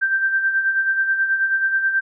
sine tone with tremolo, 1568 Hz, G6, in tune, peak -14 dBFS, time 0.01-2.01 s, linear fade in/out 20 ms, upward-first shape sine, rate 9.3 Hz, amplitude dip 55%, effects none

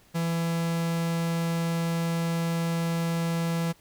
45% pulse tone, 166.9 Hz, E3, 22 cents sharp, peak -25 dBFS, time 0.14-3.73 s, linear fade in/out 20 ms, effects pink hiss -59 dBFS RMS until 3.8 s

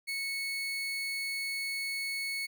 30% pulse tone, 2205 Hz, C#7, 10 cents flat, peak -30 dBFS, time 0.07-2.47 s, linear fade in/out 20 ms, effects none

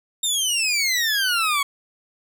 20% pulse exponential sweep, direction down, 3710 to 1102 Hz, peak -14 dBFS, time 0.23-1.63 s, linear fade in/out 5 ms, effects none

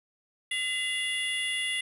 sine tone cluster, 2035 / 2828 / 3436 / 10020 Hz, C7 / F7 / A7 / D#9, -49 / +21 / -42 / +11 cents, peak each -30 / -31 / -34 / -37 dBFS, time 0.51-1.81 s, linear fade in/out 5 ms, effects tanh soft clip ceiling -22 dBFS

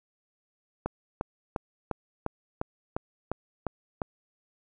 click train, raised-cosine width 1 ms, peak -15 dBFS, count 10, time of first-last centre 0.86-4.018 s, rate 2.85 Hz, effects none

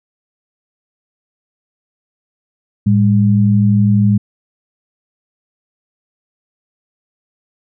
sine tone pair together, 110 / 202.1 Hz, A2 / G#3, 0 / -47 cents, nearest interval major seventh, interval 1053 cents, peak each -11 dBFS, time 2.86-4.18 s, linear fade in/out 10 ms, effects none

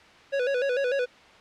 square tone with vibrato, 523.3 Hz, C5, in tune, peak -24 dBFS, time 0.32-1.06 s, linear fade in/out 20 ms, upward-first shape square, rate 6.7 Hz, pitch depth 100 cents each way, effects white hiss -51 dBFS RMS until 1.4 s + low-pass 3000 Hz 12 dB/octave

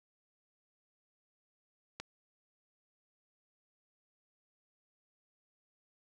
click, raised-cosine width 0.2 ms, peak -23 dBFS, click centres 2 s, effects none

